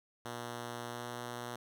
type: tone with pitch glide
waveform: 5% pulse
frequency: 120 to 120.7 Hz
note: B2 to B2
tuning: -49 to -39 cents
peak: -29 dBFS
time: 0.25-1.56 s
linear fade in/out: 5 ms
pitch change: +10 cents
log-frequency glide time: 0.9-1.25 s
effects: none